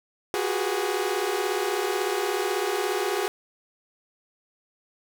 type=tone cluster; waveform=sawtooth; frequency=358.3 / 376.2 / 412.6 / 487 Hz; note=F4 / F#4 / G#4 / B4; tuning=+44 / +29 / -11 / -24 cents; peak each=-28 / -25 / -24 / -31 dBFS; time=0.34-3.28 s; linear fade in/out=0 ms; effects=none